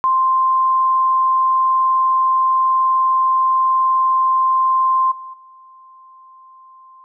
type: tone with level steps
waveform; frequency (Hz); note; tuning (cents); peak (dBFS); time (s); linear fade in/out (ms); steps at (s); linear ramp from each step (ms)
sine; 1046.5; C6; 0; -12 / -30 / -41; 0.04-7.04; 0; 5.11 / 5.33; 10
effects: none